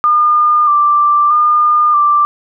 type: tone with vibrato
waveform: sine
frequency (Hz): 1194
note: D6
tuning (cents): +28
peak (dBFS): -7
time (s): 0.04-2.25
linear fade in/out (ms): 0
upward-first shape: square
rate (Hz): 0.79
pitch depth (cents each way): 25
effects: none